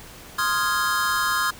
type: chord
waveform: square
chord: F minor seventh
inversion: second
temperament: equal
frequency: 1046.5 / 1244.5 / 1396.9 / 1661.2 Hz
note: C6 / Eb6 / F6 / Ab6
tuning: 0 / 0 / 0 / 0 cents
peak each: -27 dBFS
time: 0.38-1.51 s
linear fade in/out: 10 ms
effects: pink hiss -43 dBFS RMS until 1.59 s